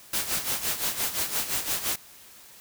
white noise with tremolo, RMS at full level -26 dBFS, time 0.13-1.96 s, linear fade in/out 5 ms, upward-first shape sine, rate 5.8 Hz, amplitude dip 70%, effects white hiss -50 dBFS RMS until 2.6 s

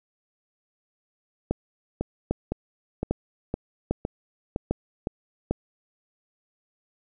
two click trains, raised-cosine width 2 ms, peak -10 / -13 dBFS, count 6 / 7, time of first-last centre 1.51-5.51 / 2.01-5.071 s, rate 1.25 / 1.96 Hz, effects none

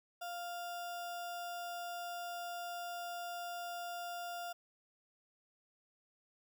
sine tone with sample-and-hold, 698.5 Hz, F5, in tune, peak -40 dBFS, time 0.21-4.53 s, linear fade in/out 10 ms, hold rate 2100 Hz, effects none

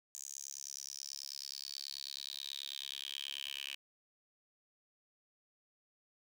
10% pulse tone with high-pass filter sweep, 69.3 Hz, C#2, in tune, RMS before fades -45 dBFS, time 0.15-3.75 s, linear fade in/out 0 ms, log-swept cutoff 6800 to 2800 Hz, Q 6.6, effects none

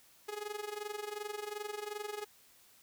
sawtooth tone with amplitude modulation, 418.1 Hz, G#4, 12 cents sharp, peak -32 dBFS, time 0.28-2.25 s, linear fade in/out 10 ms, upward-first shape sine, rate 22.7 Hz, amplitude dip 80%, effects white hiss -63 dBFS RMS until 2.82 s

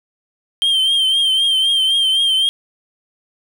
triangle tone with vibrato, 3157 Hz, G7, 12 cents sharp, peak -11 dBFS, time 0.62-2.49 s, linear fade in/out 0 ms, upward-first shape triangle, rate 3.9 Hz, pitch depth 58 cents each way, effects 8-bit

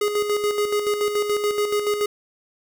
square tone with tremolo, 415.3 Hz, G#4, in tune, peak -19 dBFS, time 0.01-2.06 s, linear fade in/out 5 ms, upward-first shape square, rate 7 Hz, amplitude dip 50%, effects none

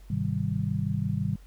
sine chord, Ab major seventh, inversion none, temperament just, 103.83 / 129.78 / 155.74 / 194.67 Hz, Ab2 / C3 / Eb3 / G3, 0 / -14 / +2 / -12 cents, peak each -31 dBFS, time 0.1-1.36 s, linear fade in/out 5 ms, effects added 46 Hz sine -46 dBFS peak until 1.46 s + pink hiss -61 dBFS RMS until 1.46 s

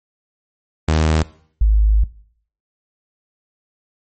sawtooth / sine tone pair in turn, 78.6 / 52.57 Hz, D#2 / G#1, +18 / +22 cents, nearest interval perfect fifth, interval 696 cents, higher first, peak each -9 dBFS, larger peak neither, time 0.88-1.23 / 1.61-2.04 s, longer second, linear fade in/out 5 ms, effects noise-tail reverb RT60 0.6 s tail -20 dB re dry + MP3 32 kbps

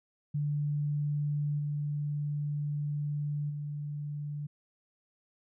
sine tone with level steps, 146.83 Hz, D3, in tune, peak -28 / -30 / -34 dBFS, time 0.34-4.47 s, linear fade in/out 10 ms, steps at 1.58 / 3.49 s, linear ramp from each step 20 ms, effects none

